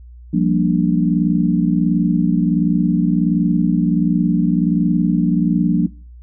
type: chord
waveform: sine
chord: G minor seventh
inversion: third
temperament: equal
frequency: 174.61 / 196 / 233.1 / 293.7 Hz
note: F3 / G3 / Bb3 / D4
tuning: 0 / 0 / 0 / 0 cents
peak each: -16 / -21 / -19 / -19 dBFS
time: 0.33-5.87 s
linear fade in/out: 10 ms
effects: noise-tail reverb RT60 0.4 s tail -21 dB re dry + added 60 Hz sine -36 dBFS peak until 6.22 s